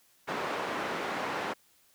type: band-pass noise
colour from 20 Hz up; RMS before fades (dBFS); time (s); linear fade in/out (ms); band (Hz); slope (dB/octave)
white; -34; 0.27-1.54; 20; 220 to 1400; 12
effects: white hiss -65 dBFS RMS until 1.94 s